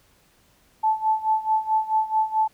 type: tone with tremolo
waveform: sine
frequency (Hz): 873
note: A5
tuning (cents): -14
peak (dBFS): -16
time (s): 0.83-2.48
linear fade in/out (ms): 10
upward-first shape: sine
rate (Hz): 4.6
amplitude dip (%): 85
effects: pink hiss -60 dBFS RMS until 2.53 s